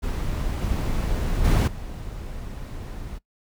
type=noise with level steps; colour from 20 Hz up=brown; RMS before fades=-26 / -24 / -17 / -34 dBFS; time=0.02-3.19 s; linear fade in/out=20 ms; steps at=0.61 / 1.44 / 1.67 s; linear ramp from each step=10 ms; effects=noise-tail reverb RT60 0.1 s tail -20 dB re dry